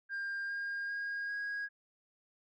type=tone with pitch steps; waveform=sine; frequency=1600 / 1614.9 / 1629.8 / 1645 Hz; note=G6 / G#6 / G#6 / G#6; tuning=+35 / -49 / -33 / -17 cents; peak=-33 dBFS; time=0.09-1.69 s; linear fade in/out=50 ms; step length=400 ms; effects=tanh soft clip ceiling -34 dBFS